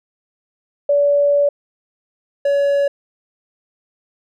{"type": "tone pair in turn", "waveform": ["sine", "triangle"], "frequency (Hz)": [574, 565.1], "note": ["D5", "C#5"], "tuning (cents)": [-40, 33], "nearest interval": "unison", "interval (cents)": 27, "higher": "first", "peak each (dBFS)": -11, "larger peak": "neither", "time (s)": [[0.89, 1.49], [2.45, 2.88]], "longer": "first", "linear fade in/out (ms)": 5, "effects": []}